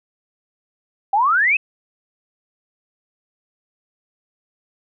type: exponential sweep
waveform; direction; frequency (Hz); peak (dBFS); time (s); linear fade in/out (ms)
sine; up; 764 to 2646; -13; 1.13-1.57; 5
effects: none